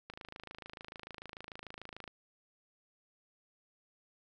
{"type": "click train", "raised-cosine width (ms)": 0.3, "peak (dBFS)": -29, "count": 54, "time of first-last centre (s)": [0.1, 2.078], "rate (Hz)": 26.8, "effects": []}